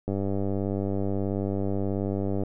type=click train; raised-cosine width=2 ms; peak=-16 dBFS; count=233; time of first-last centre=0.08-2.435 s; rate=98.5 Hz; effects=none